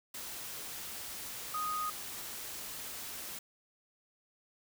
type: tone in noise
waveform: sine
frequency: 1244.5 Hz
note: D#6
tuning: in tune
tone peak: -33 dBFS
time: 1.54-1.9 s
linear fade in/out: 5 ms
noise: white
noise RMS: -43 dBFS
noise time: 0.14-3.39 s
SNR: +7 dB
effects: none